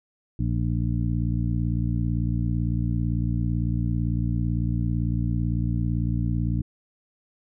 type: harmonic tone with a mistuned harmonic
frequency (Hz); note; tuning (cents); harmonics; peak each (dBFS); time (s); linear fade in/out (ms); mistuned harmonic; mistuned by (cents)
57.9; A#1; -11; 1 / 2 / 3 / 4 / 5; -27 / -25 / -29 / -33 / -34; 0.39-6.62; 5; 5; +56
effects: none